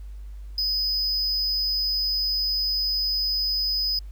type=tone with amplitude modulation; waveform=triangle; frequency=5020 Hz; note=D#8; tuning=15 cents sharp; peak=-19 dBFS; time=0.58-3.99 s; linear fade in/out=2 ms; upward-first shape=sine; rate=289 Hz; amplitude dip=45%; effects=added 50 Hz sine -35 dBFS peak until 4.11 s + pink hiss -62 dBFS RMS until 4.11 s